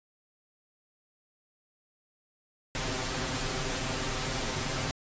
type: noise with comb filter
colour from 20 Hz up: pink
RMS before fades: -32 dBFS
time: 2.75-4.91 s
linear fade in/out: 0 ms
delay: 7.7 ms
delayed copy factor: +0.75
effects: resampled to 16000 Hz